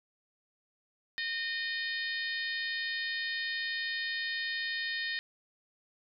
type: harmonic tone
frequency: 613 Hz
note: D#5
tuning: 26 cents flat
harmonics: 3 / 4 / 5 / 6 / 7 / 8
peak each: -34 / -44 / -44 / -40 / -42 / -47 dBFS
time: 1.18-5.19 s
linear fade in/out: 0 ms
effects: none